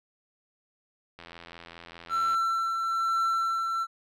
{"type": "click train", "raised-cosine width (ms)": 0.3, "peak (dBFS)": -28, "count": 99, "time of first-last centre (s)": [1.19, 2.344], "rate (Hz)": 84.9}
{"type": "tone with tremolo", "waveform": "triangle", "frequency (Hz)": 1344, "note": "E6", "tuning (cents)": 33, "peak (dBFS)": -21, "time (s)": [2.09, 3.87], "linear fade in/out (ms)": 50, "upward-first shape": "triangle", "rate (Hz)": 1.1, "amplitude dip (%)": 40}
{"effects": []}